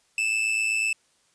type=tone with amplitude modulation; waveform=45% pulse; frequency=2637 Hz; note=E7; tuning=in tune; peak=-20 dBFS; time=0.18-0.93 s; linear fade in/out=2 ms; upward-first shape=sine; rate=108 Hz; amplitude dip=55%; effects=white hiss -65 dBFS RMS until 1.34 s + resampled to 22050 Hz